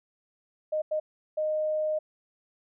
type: tone bursts at uneven times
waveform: sine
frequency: 617 Hz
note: D#5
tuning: 15 cents flat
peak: -25 dBFS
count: 3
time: 0.72-0.82 / 0.91-1 / 1.37-1.99 s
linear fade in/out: 10 ms
effects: none